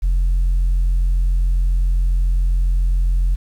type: tone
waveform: sine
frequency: 43.65 Hz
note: F1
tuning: in tune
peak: -11 dBFS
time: 0.02-3.36 s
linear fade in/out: 20 ms
effects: tanh soft clip ceiling -12 dBFS + 8-bit